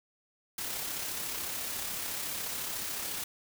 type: noise with amplitude modulation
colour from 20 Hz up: white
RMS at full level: -35 dBFS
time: 0.58-3.24 s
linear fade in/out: 5 ms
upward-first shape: sine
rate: 34 Hz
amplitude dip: 30%
effects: none